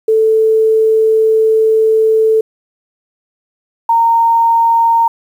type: tone pair in turn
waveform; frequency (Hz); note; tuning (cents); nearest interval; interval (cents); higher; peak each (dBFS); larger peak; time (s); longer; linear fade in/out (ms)
sine; 440.6 / 921.5; A4 / A#5; +2 / -20; octave + minor second; 1278; second; -7; neither; 0.08-2.41 / 3.89-5.08; first; 5
effects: 7-bit